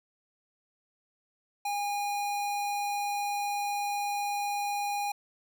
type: tone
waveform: square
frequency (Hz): 816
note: G#5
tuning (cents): -31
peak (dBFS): -30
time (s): 1.65-5.12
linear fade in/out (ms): 5
effects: none